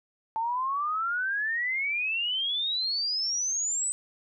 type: exponential sweep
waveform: sine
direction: up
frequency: 880 to 8140 Hz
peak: -26 dBFS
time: 0.36-3.92 s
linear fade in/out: 0 ms
effects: none